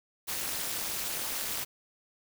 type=noise with amplitude modulation; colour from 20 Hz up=white; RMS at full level=-30 dBFS; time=0.27-1.65 s; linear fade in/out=20 ms; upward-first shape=sine; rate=250 Hz; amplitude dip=100%; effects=none